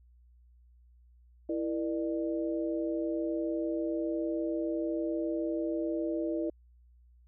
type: tone cluster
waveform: sine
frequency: 330.2 / 471.3 / 598 Hz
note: E4 / A#4 / D5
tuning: +3 / +19 / +31 cents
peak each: -31 / -38 / -36 dBFS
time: 1.49-6.5 s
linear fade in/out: 5 ms
effects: added 60 Hz sine -57 dBFS peak until 7.27 s